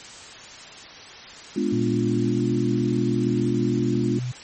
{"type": "chord", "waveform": "sine", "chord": "G# diminished seventh", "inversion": "none", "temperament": "equal", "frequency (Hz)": [207.7, 246.9, 293.7, 349.2], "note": ["G#3", "B3", "D4", "F4"], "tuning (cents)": [0, 0, 0, 0], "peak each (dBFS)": -26, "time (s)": [1.56, 4.19], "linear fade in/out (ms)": 5}
{"type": "tone with pitch glide", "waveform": "sine", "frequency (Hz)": [118.8, 124.85], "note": ["A#2", "B2"], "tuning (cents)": [33, 19], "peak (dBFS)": -25, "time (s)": [1.72, 4.32], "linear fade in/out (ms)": 10, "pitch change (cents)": 86, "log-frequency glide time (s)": [2.19, 2.42]}
{"effects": ["white hiss -41 dBFS RMS until 4.43 s", "MP3 32 kbps"]}